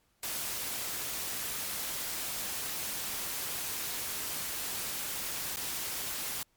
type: noise with dropouts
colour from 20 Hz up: white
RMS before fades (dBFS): -36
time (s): 0.23-6.43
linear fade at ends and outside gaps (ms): 2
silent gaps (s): 5.561-5.569
effects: pink hiss -72 dBFS RMS until 6.56 s + MP3 96 kbps